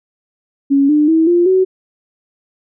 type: tone with pitch steps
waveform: sine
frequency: 277.8 / 299.5 / 322.8 / 348 / 375.1 Hz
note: C#4 / D4 / E4 / F4 / F#4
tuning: +4 / +34 / -36 / -6 / +24 cents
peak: -8 dBFS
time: 0.7-1.65 s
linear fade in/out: 20 ms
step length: 190 ms
effects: none